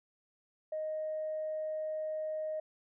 sine tone, 622.3 Hz, D#5, in tune, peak -33 dBFS, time 0.72-2.6 s, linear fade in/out 5 ms, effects tanh soft clip ceiling -29 dBFS

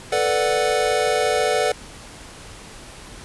square chord, B minor seventh, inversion third, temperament equal, 440 / 493.9 / 587.3 / 740 Hz, A4 / B4 / D5 / F#5, 0 / 0 / 0 / 0 cents, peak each -24 dBFS, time 0.12-1.72 s, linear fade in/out 5 ms, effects pink hiss -40 dBFS RMS until 3.24 s + resampled to 24000 Hz

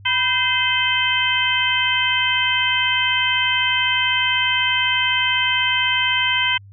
harmonic tone with a mistuned harmonic, 516 Hz, C5, 24 cents flat, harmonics 2 / 3 / 4 / 5 / 6, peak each -25 / -24 / -22 / -24 / -20 dBFS, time 0.05-6.58 s, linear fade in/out 10 ms, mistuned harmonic 2, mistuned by -76 cents, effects added 99 Hz sine -40 dBFS peak until 6.72 s

